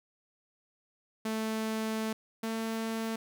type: tone pair in turn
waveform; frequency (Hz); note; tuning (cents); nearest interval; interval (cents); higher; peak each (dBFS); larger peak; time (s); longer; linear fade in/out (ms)
sawtooth; 220 / 224.2; A3 / A3; 0 / +33; unison; 33; second; -27 / -28; first; 1.25-2.13 / 2.43-3.16; first; 5
effects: none